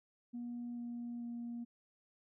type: tone with pitch steps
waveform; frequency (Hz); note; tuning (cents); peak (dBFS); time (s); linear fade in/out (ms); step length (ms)
sine; 240.1 / 238.4 / 236.8; B3 / A#3 / A#3; -49 / +39 / +27; -39; 0.33-1.65; 20; 440
effects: tanh soft clip ceiling -37 dBFS